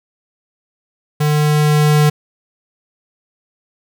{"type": "tone with level ramp", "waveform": "square", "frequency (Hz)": 150.1, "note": "D3", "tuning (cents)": 38, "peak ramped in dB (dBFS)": [-13, -9], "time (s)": [1.2, 2.1], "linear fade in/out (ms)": 10, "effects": []}